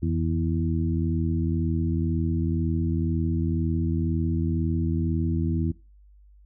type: harmonic tone with a mistuned harmonic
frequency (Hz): 82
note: E2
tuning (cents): -9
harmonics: 1 / 2 / 3 / 4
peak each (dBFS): -25 / -28 / -30 / -31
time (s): 0.02-5.72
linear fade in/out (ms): 10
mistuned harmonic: 1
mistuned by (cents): +84
effects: noise-tail reverb RT60 0.3 s tail -20 dB re dry + added 50 Hz sine -50 dBFS peak until 6.45 s